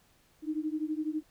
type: beating tone pair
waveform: sine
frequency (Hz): 304.1 / 316.1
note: D#4 / D#4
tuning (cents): -40 / +27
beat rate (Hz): 12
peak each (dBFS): -33 / -34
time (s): 0.42-1.23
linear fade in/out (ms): 50
effects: pink hiss -66 dBFS RMS until 1.3 s